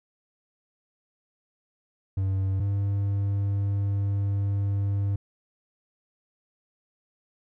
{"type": "tone pair in turn", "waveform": "triangle", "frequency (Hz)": [96.1, 99.86], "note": ["G2", "G2"], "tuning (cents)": [-34, 33], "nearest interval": "minor second", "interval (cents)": 67, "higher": "second", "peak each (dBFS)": -21, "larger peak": "neither", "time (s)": [[2.17, 2.6], [2.6, 5.16]], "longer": "second", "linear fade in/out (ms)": 5, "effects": []}